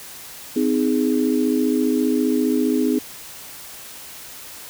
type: chord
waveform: sine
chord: Ab major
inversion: first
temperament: equal with one note detuned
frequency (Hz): 256.1 / 311.1 / 415.3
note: C4 / Eb4 / Ab4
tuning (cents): -37 / 0 / 0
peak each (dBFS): -19 / -21 / -23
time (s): 0.56-2.99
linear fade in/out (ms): 5
effects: white hiss -38 dBFS RMS until 4.69 s